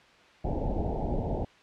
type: low-pass noise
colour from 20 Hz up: pink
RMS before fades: -30 dBFS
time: 0.44-1.45 s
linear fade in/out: 10 ms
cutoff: 880 Hz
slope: 96 dB/octave
effects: white hiss -56 dBFS RMS until 1.62 s + low-pass 3000 Hz 12 dB/octave